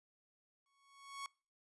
sawtooth tone with exponential growth, 1108.7 Hz, C#6, in tune, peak -37 dBFS, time 0.66-1.26 s, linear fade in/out 1 ms, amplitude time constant 130 ms, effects noise-tail reverb RT60 0.4 s tail -25 dB re dry + resampled to 24000 Hz

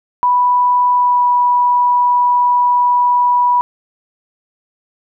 sine tone with pitch glide, 986 to 978.6 Hz, B5 to B5, -3 to -16 cents, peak -9 dBFS, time 0.23-3.61 s, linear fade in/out 0 ms, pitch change -13 cents, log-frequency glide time 0.93-1.26 s, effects none

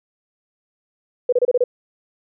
sine tone bursts, 493.9 Hz, B4, in tune, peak -12 dBFS, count 6, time 1.29-1.64 s, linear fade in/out 5 ms, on 35 ms, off 28 ms, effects none

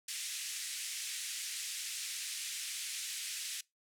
white band-pass noise, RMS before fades -41 dBFS, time 0.08-3.61 s, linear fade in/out 5 ms, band 2000 to 9800 Hz, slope 24 dB/octave, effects noise-tail reverb RT60 0.2 s tail -23 dB re dry

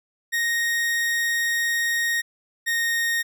40% pulse tone pair in turn, 1864.7 / 1856.3 Hz, A#6 / A#6, 0 / -8 cents, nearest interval unison, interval 8 cents, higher first, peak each -20 dBFS, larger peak neither, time 0.32-2.22 / 2.66-3.23 s, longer first, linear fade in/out 20 ms, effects none

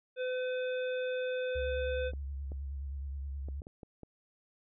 harmonic tone, 507 Hz, B4, 45 cents sharp, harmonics 1 / 3 / 5 / 7, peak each -32 / -42 / -46 / -49 dBFS, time 0.16-2.12 s, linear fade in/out 50 ms
sine tone with vibrato, 69.1 Hz, C#2, 5 cents flat, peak -36 dBFS, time 1.55-3.61 s, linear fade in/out 10 ms, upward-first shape sine, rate 9.5 Hz, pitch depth 58 cents each way
clicks, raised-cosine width 2 ms, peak -33 dBFS, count 7, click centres 2.135 / 2.519 / 3.486 / 3.619 / 3.669 / 3.832 / 4.033 s
effects none

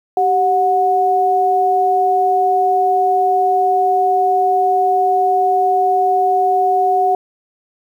sine tone pair together, 387.9 / 732.3 Hz, G4 / F#5, -18 / -18 cents, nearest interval major seventh, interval 1100 cents, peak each -18 / -12 dBFS, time 0.17-7.15 s, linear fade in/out 2 ms, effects 8-bit

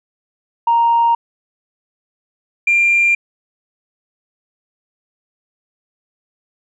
sine tone pair in turn, 932.3 / 2385 Hz, A#5 / D7, 0 / +26 cents, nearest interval octave + major third, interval 1626 cents, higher second, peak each -9 dBFS, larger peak neither, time 0.67-1.15 / 2.67-3.15 s, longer neither, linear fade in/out 5 ms, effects tanh soft clip ceiling -6 dBFS

